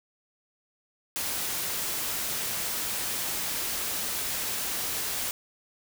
white noise, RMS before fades -31 dBFS, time 1.16-5.31 s, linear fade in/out 0 ms, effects none

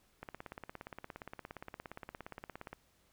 click train, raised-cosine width 0.5 ms, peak -29 dBFS, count 44, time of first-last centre 0.23-2.73 s, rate 17.2 Hz, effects pink hiss -71 dBFS RMS until 3.12 s

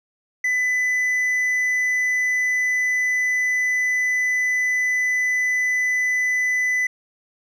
sine tone with hard clipping, 2000 Hz, B6, 21 cents sharp, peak -19 dBFS, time 0.44-6.87 s, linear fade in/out 5 ms, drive 3 dB, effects none

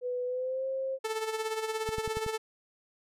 sine tone with pitch glide, 495.9 to 531.5 Hz, B4 to C5, +7 to +27 cents, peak -30 dBFS, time 0.01-0.99 s, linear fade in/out 50 ms, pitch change +120 cents, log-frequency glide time 0.25-0.66 s
sawtooth tone with tremolo, 440 Hz, A4, in tune, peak -25 dBFS, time 1.04-2.38 s, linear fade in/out 10 ms, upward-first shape sine, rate 17 Hz, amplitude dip 60%
click train, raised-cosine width 5 ms, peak -26 dBFS, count 5, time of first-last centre 1.89-2.264 s, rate 10.7 Hz
effects low-pass 12000 Hz 12 dB/octave

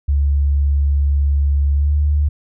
sine tone with pitch glide, 70.9 to 73.53 Hz, C#2 to D2, +40 to +3 cents, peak -12 dBFS, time 0.08-2.29 s, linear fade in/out 10 ms, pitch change +63 cents, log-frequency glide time 1.74-1.93 s, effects none

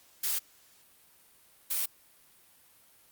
blue noise bursts at uneven times, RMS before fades -30 dBFS, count 2, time 0.23-0.39 / 1.7-1.86 s, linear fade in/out 10 ms, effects white hiss -61 dBFS RMS until 3.11 s + Opus 48 kbps

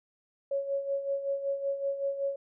sine tone with tremolo, 554.4 Hz, C#5, in tune, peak -26 dBFS, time 0.51-2.36 s, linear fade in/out 5 ms, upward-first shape sine, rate 5.3 Hz, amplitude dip 65%, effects none

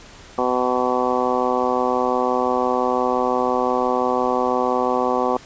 harmonic tone, 125.8 Hz, B2, 32 cents sharp, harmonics 2 / 3 / 4 / 5 / 6 / 7 / 8 / 9, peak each -26 / -25 / -23 / -28 / -24 / -27 / -28 / -26 dBFS, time 0.38-5.37 s, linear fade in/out 2 ms, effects pink hiss -43 dBFS RMS until 5.45 s + resampled to 16000 Hz

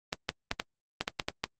clicks, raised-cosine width 0.2 ms, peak -11 dBFS, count 9, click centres 0.129 / 0.291 / 0.514 / 0.599 / 1.01 / 1.079 / 1.198 / 1.285 / 1.44 s, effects Opus 24 kbps

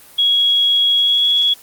sine tone with pitch glide, 3322 to 3355 Hz, G#7 to G#7, 0 to +17 cents, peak -11 dBFS, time 0.18-1.54 s, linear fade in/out 10 ms, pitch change +17 cents, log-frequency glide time 0.97-1.26 s, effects white hiss -43 dBFS RMS until 1.62 s + Opus 24 kbps

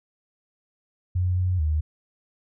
sine tone with pitch steps, 90.6 / 91.3 / 77 Hz, F#2 / F#2 / D#2, -36 / -23 / -17 cents, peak -20 dBFS, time 1.15-1.81 s, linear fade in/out 10 ms, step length 220 ms, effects none

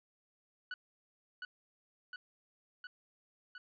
40% pulse tone with echo, 1480 Hz, F#6, in tune, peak -38 dBFS, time 0.71-0.74 s, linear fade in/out 2 ms, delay 710 ms, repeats 4, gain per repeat -2 dB, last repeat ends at 3.58 s, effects resampled to 11025 Hz

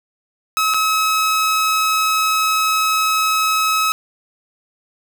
sawtooth tone with dropouts, 1284 Hz, E6, 46 cents flat, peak -11 dBFS, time 0.57-3.92 s, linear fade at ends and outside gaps 0 ms, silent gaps 0.738-0.744 s, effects none

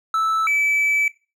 triangle tone pair in turn, 1314 / 2305 Hz, E6 / D7, -6 / -33 cents, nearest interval minor seventh, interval 973 cents, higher second, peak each -15 dBFS, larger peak neither, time 0.14-0.47 / 0.47-1.08 s, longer second, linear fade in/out 2 ms, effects noise-tail reverb RT60 0.3 s tail -19 dB re dry

